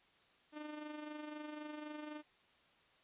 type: tone with amplitude modulation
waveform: sawtooth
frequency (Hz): 301.2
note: D4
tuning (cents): +44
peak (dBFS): -39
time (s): 0.52-2.23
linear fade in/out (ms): 50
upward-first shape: sine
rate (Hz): 23.9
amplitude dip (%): 50
effects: white hiss -69 dBFS RMS until 3.03 s + resampled to 8000 Hz